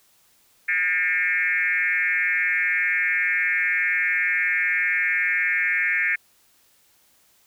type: tone with frequency modulation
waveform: sine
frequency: 1975.5 Hz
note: B6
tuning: in tune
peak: -19 dBFS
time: 0.68-6.16 s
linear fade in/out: 10 ms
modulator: 181 Hz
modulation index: 2
effects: white hiss -60 dBFS RMS until 7.46 s